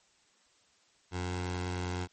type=tone with notch filter; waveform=15% pulse; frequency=89.7 Hz; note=F2; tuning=47 cents sharp; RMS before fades=-35 dBFS; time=1.11-2.08 s; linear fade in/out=50 ms; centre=220 Hz; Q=1.4; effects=white hiss -67 dBFS RMS until 2.12 s + MP3 32 kbps